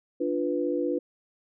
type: chord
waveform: sine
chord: B diminished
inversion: first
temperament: equal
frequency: 293.7 / 349.2 / 493.9 Hz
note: D4 / F4 / B4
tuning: 0 / 0 / 0 cents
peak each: -29 dBFS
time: 0.2-0.99 s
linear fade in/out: 10 ms
effects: none